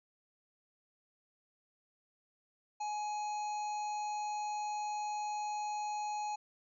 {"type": "harmonic tone", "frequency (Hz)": 840, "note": "G#5", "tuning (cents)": 19, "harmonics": [1, 3, 5, 7, 8], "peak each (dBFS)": [-35, -51, -54, -61, -51], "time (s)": [2.8, 6.36], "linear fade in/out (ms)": 10, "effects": []}